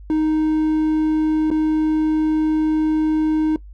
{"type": "tone with dropouts", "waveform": "triangle", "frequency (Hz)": 311.1, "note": "D#4", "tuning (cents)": 0, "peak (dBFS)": -13, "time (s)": [0.1, 3.56], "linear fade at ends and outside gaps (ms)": 1, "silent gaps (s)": [1.503, 1.513], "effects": ["noise-tail reverb RT60 0.1 s tail -19 dB re dry", "added 50 Hz sine -36 dBFS peak until 3.73 s"]}